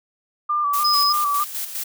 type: tone with vibrato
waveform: sine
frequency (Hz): 1174.7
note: D6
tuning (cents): 0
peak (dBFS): -18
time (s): 0.49-1.44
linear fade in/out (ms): 10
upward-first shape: square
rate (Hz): 3.3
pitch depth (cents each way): 33
type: noise with tremolo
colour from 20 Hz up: blue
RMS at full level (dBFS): -27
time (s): 0.73-1.84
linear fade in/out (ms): 10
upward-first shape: square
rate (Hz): 4.9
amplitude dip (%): 55
type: tone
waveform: sine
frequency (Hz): 5050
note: D#8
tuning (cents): +25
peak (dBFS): -17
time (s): 0.84-1.13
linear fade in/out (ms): 10
effects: none